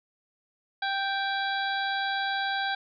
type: harmonic tone with a mistuned harmonic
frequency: 784 Hz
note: G5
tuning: in tune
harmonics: 1 / 2 / 3 / 4 / 5 / 6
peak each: -30 / -30 / -42 / -38 / -36 / -43 dBFS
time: 0.82-2.75 s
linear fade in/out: 5 ms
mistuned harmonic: 4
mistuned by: +110 cents
effects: none